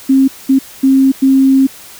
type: tone bursts at uneven times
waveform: sine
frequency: 267.8 Hz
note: C4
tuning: 40 cents sharp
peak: -5 dBFS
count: 4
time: 0.09-0.28 / 0.49-0.59 / 0.83-1.12 / 1.22-1.67 s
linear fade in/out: 10 ms
effects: white hiss -35 dBFS RMS until 1.99 s